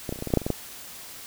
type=clicks; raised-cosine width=2 ms; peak=-16 / -16 / -27 / -25 / -17 / -17 / -23 / -6 / -6 / -22 / -13 / -10 dBFS; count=12; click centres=0.092 / 0.125 / 0.159 / 0.189 / 0.224 / 0.273 / 0.304 / 0.338 / 0.373 / 0.417 / 0.465 / 0.503 s; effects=white hiss -42 dBFS RMS until 1.26 s